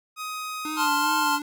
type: tone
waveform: sawtooth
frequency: 1255 Hz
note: D#6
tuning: 15 cents sharp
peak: -27 dBFS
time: 0.16-0.89 s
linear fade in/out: 50 ms
type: tone with vibrato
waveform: square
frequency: 300 Hz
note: D4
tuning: 37 cents sharp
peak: -32 dBFS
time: 0.65-1.42 s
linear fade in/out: 2 ms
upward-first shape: sine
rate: 2.5 Hz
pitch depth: 57 cents each way
type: chord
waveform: square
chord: F major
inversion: first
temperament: equal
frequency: 880 / 1046.5 / 1396.9 Hz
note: A5 / C6 / F6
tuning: 0 / 0 / 0 cents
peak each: -26 / -26 / -27 dBFS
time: 0.76-1.4 s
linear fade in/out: 50 ms
effects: none